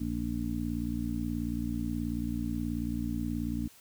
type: harmonic tone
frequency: 58.5 Hz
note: A#1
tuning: 7 cents sharp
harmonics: 1 / 2 / 3 / 4 / 5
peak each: -37 / -39 / -40 / -34 / -36 dBFS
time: 0-3.68 s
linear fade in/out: 10 ms
effects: white hiss -57 dBFS RMS until 3.8 s